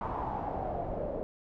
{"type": "noise with low-pass filter sweep", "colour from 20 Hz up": "pink", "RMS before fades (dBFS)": -35, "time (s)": [0.01, 1.23], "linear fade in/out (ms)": 0, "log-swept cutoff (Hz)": [1000, 550], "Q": 5.1, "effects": []}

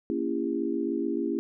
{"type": "chord", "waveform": "sine", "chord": "A# diminished seventh", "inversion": "none", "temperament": "just", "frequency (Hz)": [233.1, 279.7, 335.6, 402.8], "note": ["A#3", "C#4", "E4", "G4"], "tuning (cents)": [0, 16, 31, 47], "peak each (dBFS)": [-33, -31, -30, -33], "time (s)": [0.1, 1.39], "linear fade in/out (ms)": 0, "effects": []}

